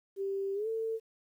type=tone with pitch glide; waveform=sine; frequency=392 to 447.7 Hz; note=G4 to A4; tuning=0 to +30 cents; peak=-31 dBFS; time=0.16-1 s; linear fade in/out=50 ms; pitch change=+230 cents; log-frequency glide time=0.54-0.68 s; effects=11-bit